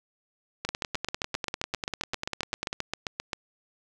two click trains, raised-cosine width 0.2 ms, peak -12 / -13 dBFS, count 21 / 22, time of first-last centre 0.69-3.332 / 0.65-2.729 s, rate 7.57 / 10.1 Hz, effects none

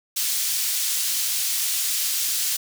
pink high-pass noise, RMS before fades -24 dBFS, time 0.16-2.57 s, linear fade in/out 10 ms, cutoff 4500 Hz, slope 12 dB/octave, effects none

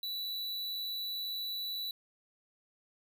square tone, 3951 Hz, B7, in tune, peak -36 dBFS, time 0.03-1.91 s, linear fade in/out 2 ms, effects none

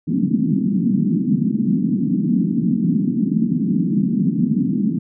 pink band-pass noise, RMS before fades -18 dBFS, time 0.07-4.99 s, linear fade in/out 10 ms, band 160 to 280 Hz, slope 48 dB/octave, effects none

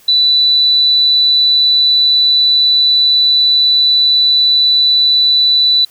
sine tone, 3974 Hz, B7, 10 cents sharp, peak -7 dBFS, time 0.08-5.85 s, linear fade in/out 5 ms, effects white hiss -46 dBFS RMS until 5.9 s

